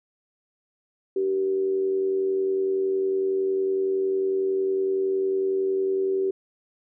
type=tone with amplitude modulation; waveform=sine; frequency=384.3 Hz; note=G4; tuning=34 cents flat; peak=-19 dBFS; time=1.16-6.31 s; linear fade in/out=5 ms; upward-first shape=sine; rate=90.9 Hz; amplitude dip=45%; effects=none